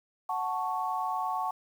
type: chord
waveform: sine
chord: F# minor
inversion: none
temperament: equal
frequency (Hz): 740 / 880 / 1108.7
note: F#5 / A5 / C#6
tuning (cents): 0 / 0 / 0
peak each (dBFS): -33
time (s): 0.29-1.51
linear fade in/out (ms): 5
effects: 9-bit